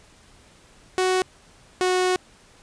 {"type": "tone pair in turn", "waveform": "sawtooth", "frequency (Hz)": [371.1, 367], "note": ["F#4", "F#4"], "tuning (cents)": [5, -14], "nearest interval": "unison", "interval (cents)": 19, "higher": "first", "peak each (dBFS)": -15, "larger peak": "neither", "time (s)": [[0.98, 1.22], [1.81, 2.16]], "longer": "second", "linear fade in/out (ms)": 0, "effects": ["pink hiss -53 dBFS RMS until 2.62 s", "resampled to 22050 Hz"]}